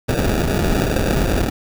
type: noise with sample-and-hold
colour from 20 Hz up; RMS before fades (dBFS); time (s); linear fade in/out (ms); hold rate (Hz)
pink; -18; 0.08-1.5; 10; 1050
effects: none